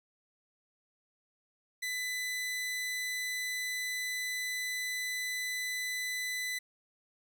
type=tone; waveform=sawtooth; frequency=2000 Hz; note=B6; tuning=21 cents sharp; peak=-30 dBFS; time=1.82-6.59 s; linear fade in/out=10 ms; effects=none